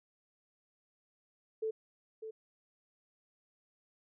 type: tone with echo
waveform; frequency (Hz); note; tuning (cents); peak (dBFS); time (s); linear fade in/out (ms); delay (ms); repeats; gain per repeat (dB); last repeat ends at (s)
sine; 440; A4; 0; -32; 1.62-1.71; 10; 600; 1; -9; 2.31
effects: none